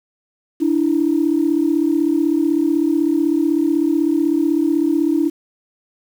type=tone pair together; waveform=sine; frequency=293.7 / 329.7 Hz; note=D4 / E4; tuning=0 / 0 cents; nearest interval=major second; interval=200 cents; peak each=-16 dBFS; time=0.6-5.3 s; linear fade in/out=20 ms; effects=tanh soft clip ceiling -6 dBFS + 7-bit